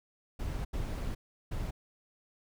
brown noise bursts at uneven times, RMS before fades -35 dBFS, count 3, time 0.39-0.65 / 0.73-1.15 / 1.51-1.71 s, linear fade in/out 10 ms, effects none

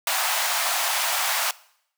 pink high-pass noise, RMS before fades -24 dBFS, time 0.07-1.51 s, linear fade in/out 2 ms, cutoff 660 Hz, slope 48 dB/octave, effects noise-tail reverb RT60 0.7 s tail -21 dB re dry

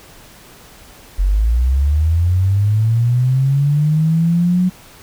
sine linear sweep, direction up, 44.37 to 184.5 Hz, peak -11 dBFS, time 1.18-4.7 s, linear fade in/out 20 ms, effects pink hiss -42 dBFS RMS until 5.02 s

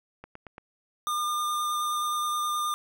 click train, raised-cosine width 0.5 ms, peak -27 dBFS, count 4, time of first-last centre 0.24-0.581 s, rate 8.79 Hz
square tone with vibrato, 1207 Hz, D6, 47 cents sharp, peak -27 dBFS, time 1.07-2.74 s, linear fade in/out 0 ms, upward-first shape sine, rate 9.5 Hz, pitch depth 11 cents each way
effects none

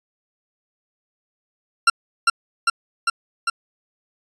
40% pulse tone with echo, 1371 Hz, F6, 32 cents flat, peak -9 dBFS, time 1.87-1.9 s, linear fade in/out 5 ms, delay 400 ms, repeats 4, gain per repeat -2 dB, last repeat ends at 3.5 s, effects resampled to 22050 Hz

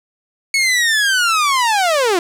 sawtooth linear sweep, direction down, 2217 to 329.6 Hz, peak -9 dBFS, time 0.54-2.19 s, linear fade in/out 2 ms, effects low-pass 10000 Hz 12 dB/octave + 7-bit

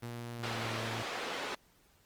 sawtooth tone with pitch glide, 118.8 to 113.7 Hz, A#2 to A#2, +33 to -43 cents, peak -35 dBFS, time 0.02-1.03 s, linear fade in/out 10 ms, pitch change -76 cents, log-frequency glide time 0.34-0.6 s
pink band-pass noise, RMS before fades -39 dBFS, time 0.43-1.55 s, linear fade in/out 5 ms, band 400 to 3900 Hz, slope 12 dB/octave
effects pink hiss -67 dBFS RMS until 2.05 s + Opus 24 kbps

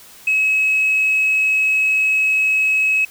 sine tone, 2567 Hz, E7, 47 cents flat, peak -12 dBFS, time 0.27-3.05 s, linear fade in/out 5 ms, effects tanh soft clip ceiling -10 dBFS + white hiss -43 dBFS RMS until 3.1 s

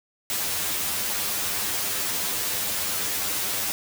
white noise with comb filter, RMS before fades -27 dBFS, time 0.3-3.72 s, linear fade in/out 0 ms, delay 10 ms, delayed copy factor +0.65, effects none

